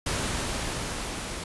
pink noise with level ramp, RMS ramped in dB -28 to -35 dBFS, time 0.06-1.44 s, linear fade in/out 5 ms, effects resampled to 24000 Hz

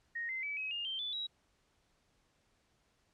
sine tone with pitch steps, 1864.7 / 2069 / 2296 / 2547 / 2826 / 3136 / 3480 / 3861 Hz, A#6 / C7 / D7 / D#7 / F7 / G7 / A7 / B7, 0 / -20 / -40 / +40 / +20 / 0 / -20 / -40 cents, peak -36 dBFS, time 0.15-1.27 s, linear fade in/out 10 ms, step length 140 ms, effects pink hiss -74 dBFS RMS until 3.13 s + low-pass 8000 Hz 12 dB/octave

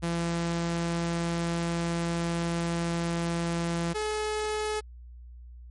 sawtooth tone pair in turn, 169.4 / 426.9 Hz, E3 / G#4, +48 / +48 cents, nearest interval octave + major third, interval 1600 cents, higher second, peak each -23 / -24 dBFS, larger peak first, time 0.02-3.94 / 3.94-4.81 s, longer first, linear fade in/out 20 ms, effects added 60 Hz sine -43 dBFS peak until 5.7 s + MP3 48 kbps

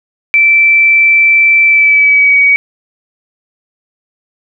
sine tone with pitch glide, 2331 to 2259 Hz, D7 to C#7, -14 to +32 cents, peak -4 dBFS, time 0.34-2.56 s, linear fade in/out 0 ms, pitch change -54 cents, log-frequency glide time 1.65-2.38 s, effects none

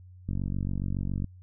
click train, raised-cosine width 5 ms, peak -19 dBFS, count 46, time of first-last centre 0.29-1.243 s, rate 47.2 Hz, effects added 91 Hz sine -47 dBFS peak until 1.42 s

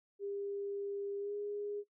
sine tone with pitch glide, 401.3 to 411.2 Hz, G4 to G#4, +41 to -17 cents, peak -37 dBFS, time 0.19-1.84 s, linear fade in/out 50 ms, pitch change +42 cents, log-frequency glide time 1.19-1.34 s, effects noise-tail reverb RT60 0.1 s tail -18 dB re dry

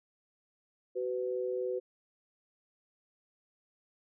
sine tone pair together, 376.4 / 500.3 Hz, F#4 / B4, +30 / +22 cents, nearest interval perfect fourth, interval 492 cents, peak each -34 / -34 dBFS, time 0.95-1.8 s, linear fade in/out 20 ms, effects none

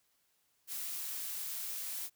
blue noise, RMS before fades -40 dBFS, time 0.67-2.1 s, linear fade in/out 50 ms, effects white hiss -75 dBFS RMS until 2.15 s

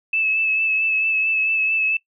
sine tone with vibrato, 2611 Hz, E7, 17 cents flat, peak -17 dBFS, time 0.13-1.97 s, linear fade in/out 5 ms, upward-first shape sine, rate 4.5 Hz, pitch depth 23 cents each way, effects noise-tail reverb RT60 0.1 s tail -20 dB re dry

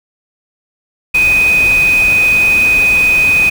sine tone in noise, 2500 Hz, D#7, 8 cents sharp, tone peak -7 dBFS, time 1.14-3.5 s, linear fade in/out 10 ms, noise pink, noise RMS -23 dBFS, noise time 1.14-3.5 s, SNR +13 dB, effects none

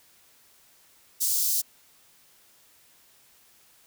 white high-pass noise, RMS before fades -25 dBFS, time 1.2-1.62 s, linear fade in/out 20 ms, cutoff 4800 Hz, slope 24 dB/octave, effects white hiss -59 dBFS RMS until 3.86 s

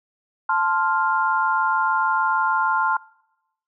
sine chord, F major, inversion first, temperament equal, 880 / 1046.5 / 1396.9 Hz, A5 / C6 / F6, 0 / 0 / 0 cents, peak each -22 dBFS, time 0.49-2.97 s, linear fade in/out 5 ms, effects noise-tail reverb RT60 0.9 s tail -24 dB re dry

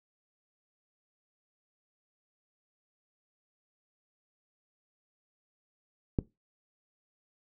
click, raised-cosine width 3 ms, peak -13 dBFS, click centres 6.188 s, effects noise-tail reverb RT60 0.2 s tail -19 dB re dry

